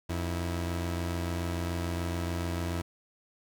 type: tone pair together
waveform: sawtooth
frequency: 86.92 / 324.6 Hz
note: F2 / E4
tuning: -8 / -27 cents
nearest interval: octave + major seventh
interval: 2281 cents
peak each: -27 / -34 dBFS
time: 0.09-2.82 s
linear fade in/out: 10 ms
effects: none